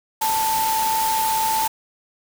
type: tone in noise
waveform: sine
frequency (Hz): 885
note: A5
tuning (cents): +10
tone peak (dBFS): -19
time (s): 0.21-1.68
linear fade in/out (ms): 10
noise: white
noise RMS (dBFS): -26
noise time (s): 0.21-1.68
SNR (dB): +4
effects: none